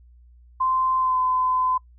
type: tone with pitch glide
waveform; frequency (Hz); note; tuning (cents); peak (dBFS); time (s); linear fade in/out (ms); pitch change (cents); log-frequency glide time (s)
sine; 1038 to 1019.6; C6 to C6; -14 to -45; -19; 0.6-1.78; 10; -31; 0.98-1.18
effects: noise-tail reverb RT60 0.1 s tail -22 dB re dry + added 60 Hz sine -48 dBFS peak until 1.98 s